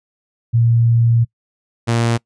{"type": "tone pair in turn", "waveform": ["sine", "sawtooth"], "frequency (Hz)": [116.6, 116.6], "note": ["A#2", "A#2"], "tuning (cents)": [1, 1], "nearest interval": "unison", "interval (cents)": 0, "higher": "neither", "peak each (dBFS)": -10, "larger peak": "neither", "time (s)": [[0.53, 1.25], [1.87, 2.18]], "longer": "first", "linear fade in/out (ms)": 20, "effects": ["noise-tail reverb RT60 0.1 s tail -24 dB re dry", "resampled to 22050 Hz"]}